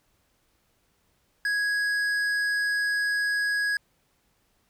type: tone with tanh clipping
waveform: triangle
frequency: 1661.2 Hz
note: G#6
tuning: in tune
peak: -25 dBFS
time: 1.45-3.77 s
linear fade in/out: 2 ms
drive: 14 dB
effects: pink hiss -69 dBFS RMS until 4.69 s